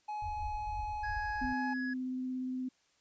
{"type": "tone", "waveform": "triangle", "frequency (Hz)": 844, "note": "G#5", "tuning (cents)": 28, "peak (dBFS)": -34, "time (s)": [0.08, 1.74], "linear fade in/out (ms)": 10}
{"type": "low-pass noise", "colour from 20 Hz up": "pink", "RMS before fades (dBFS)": -43, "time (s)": [0.22, 1.53], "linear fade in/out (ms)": 5, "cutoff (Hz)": 100, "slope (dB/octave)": 96}
{"type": "tone with pitch glide", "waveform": "triangle", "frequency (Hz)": [1662, 1678.4], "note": ["G#6", "G#6"], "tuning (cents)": [1, 18], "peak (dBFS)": -36, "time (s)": [1.03, 1.94], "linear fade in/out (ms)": 10, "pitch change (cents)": 17, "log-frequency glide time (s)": [1.42, 1.66]}
{"type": "tone with vibrato", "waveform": "sine", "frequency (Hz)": 256.1, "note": "C4", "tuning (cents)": -37, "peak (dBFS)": -34, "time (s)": [1.41, 2.69], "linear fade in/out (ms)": 10, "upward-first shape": "sine", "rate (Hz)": 17, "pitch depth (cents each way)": 8}
{"effects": ["white hiss -71 dBFS RMS until 3 s", "resampled to 16000 Hz"]}